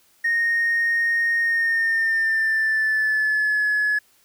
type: tone with pitch glide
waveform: triangle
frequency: 1855 to 1701 Hz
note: A#6 to G#6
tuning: -9 to +41 cents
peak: -15 dBFS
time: 0.24-3.99 s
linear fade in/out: 10 ms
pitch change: -150 cents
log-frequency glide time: 1.41-3.66 s
effects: tanh soft clip ceiling -14 dBFS + white hiss -59 dBFS RMS until 4.24 s